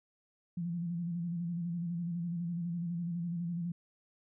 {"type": "tone with vibrato", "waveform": "sine", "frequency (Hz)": 171.5, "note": "F3", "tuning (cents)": -31, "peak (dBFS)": -33, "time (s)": [0.57, 3.72], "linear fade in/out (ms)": 5, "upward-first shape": "square", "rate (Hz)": 12, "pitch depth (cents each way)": 43, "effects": []}